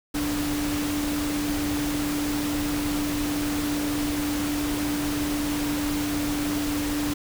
sine tone in noise, 293.7 Hz, D4, in tune, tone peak -25 dBFS, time 0.14-7.14 s, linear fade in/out 10 ms, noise pink, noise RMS -31 dBFS, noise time 0.14-7.14 s, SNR +3 dB, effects none

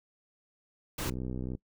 pink noise, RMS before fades -35 dBFS, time 0.98-1.1 s, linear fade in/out 5 ms
click train, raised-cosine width 3 ms, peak -24 dBFS, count 32, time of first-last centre 1.06-1.551 s, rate 63.2 Hz
effects noise-tail reverb RT60 0.1 s tail -22 dB re dry

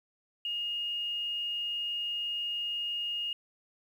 sine tone with quantisation, 2851 Hz, F7, 35 cents sharp, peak -31 dBFS, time 0.45-3.33 s, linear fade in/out 2 ms, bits 10, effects none

